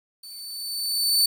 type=tone with level ramp; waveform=sawtooth; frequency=4517 Hz; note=C#8; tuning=32 cents sharp; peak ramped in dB=-37 to -13 dBFS; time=0.23-1.26 s; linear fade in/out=5 ms; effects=9-bit